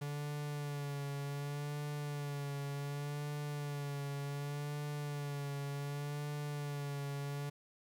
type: tone with vibrato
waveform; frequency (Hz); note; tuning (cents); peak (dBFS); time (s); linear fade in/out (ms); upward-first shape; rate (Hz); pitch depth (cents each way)
45% pulse; 144.1; D3; -33; -38; 0.01-7.5; 10; sine; 0.67; 35
effects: 11-bit